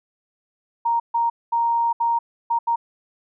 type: tone bursts at uneven times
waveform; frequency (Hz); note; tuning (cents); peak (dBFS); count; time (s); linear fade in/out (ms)
sine; 932.3; A#5; 0; -17; 6; 0.85-1 / 1.14-1.3 / 1.52-1.93 / 2-2.19 / 2.5-2.59 / 2.67-2.76; 10
effects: none